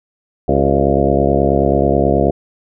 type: harmonic tone with a mistuned harmonic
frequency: 69.3 Hz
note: C#2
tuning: in tune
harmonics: 1 / 2 / 3 / 4 / 5 / 6 / 7 / 8 / 9 / 10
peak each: -20 / -20 / -20 / -20 / -20 / -20 / -20 / -20 / -20 / -20 dBFS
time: 0.48-2.31 s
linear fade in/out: 5 ms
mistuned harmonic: 6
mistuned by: -54 cents
effects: none